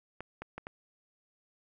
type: clicks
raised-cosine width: 0.5 ms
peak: -25 dBFS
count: 4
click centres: 0.206 / 0.42 / 0.58 / 0.669 s
effects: none